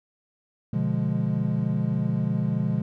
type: chord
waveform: triangle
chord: B diminished seventh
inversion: none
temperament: equal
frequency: 123.47 / 146.83 / 174.61 / 207.7 Hz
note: B2 / D3 / F3 / Ab3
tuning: 0 / 0 / 0 / 0 cents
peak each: -26 dBFS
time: 0.73-2.82 s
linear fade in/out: 5 ms
effects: none